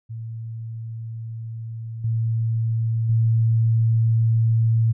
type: tone with level steps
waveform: sine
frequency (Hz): 113.4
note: A#2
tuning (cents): -47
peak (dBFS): -29 / -19 / -15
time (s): 0.09-4.93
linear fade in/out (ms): 20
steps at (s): 2.04 / 3.09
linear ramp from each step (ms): 5
effects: none